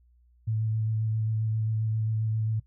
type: tone with vibrato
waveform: sine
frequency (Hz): 110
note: A2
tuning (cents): 0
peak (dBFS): -25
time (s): 0.47-2.6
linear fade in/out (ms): 10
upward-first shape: square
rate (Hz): 7.5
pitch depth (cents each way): 13
effects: noise-tail reverb RT60 0.1 s tail -18 dB re dry + added 60 Hz sine -58 dBFS peak until 2.66 s